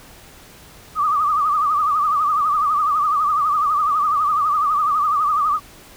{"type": "tone with vibrato", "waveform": "sine", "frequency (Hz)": 1200, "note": "D6", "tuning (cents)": 37, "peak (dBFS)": -15, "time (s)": [0.95, 5.6], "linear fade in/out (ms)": 50, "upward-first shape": "triangle", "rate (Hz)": 12, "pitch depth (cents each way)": 120, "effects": ["pink hiss -44 dBFS RMS until 5.96 s"]}